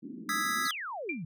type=band-pass noise; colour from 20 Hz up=pink; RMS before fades=-43 dBFS; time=0.02-0.68 s; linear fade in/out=10 ms; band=190 to 320 Hz; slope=48 dB/octave
type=chord; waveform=square; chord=E major seventh; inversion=third; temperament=equal; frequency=1244.5 / 1318.5 / 1661.2 / 1975.5 Hz; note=D#6 / E6 / G#6 / B6; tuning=0 / 0 / 0 / 0 cents; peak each=-35 dBFS; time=0.29-0.71 s; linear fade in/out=2 ms
type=exponential sweep; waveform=sine; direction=down; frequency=4678 to 144.5 Hz; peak=-35 dBFS; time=0.65-1.25 s; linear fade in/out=5 ms
type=tone with exponential decay; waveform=sine; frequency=2371 Hz; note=D7; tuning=16 cents sharp; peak=-28 dBFS; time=1.09-1.23 s; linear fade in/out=5 ms; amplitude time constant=30 ms
effects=none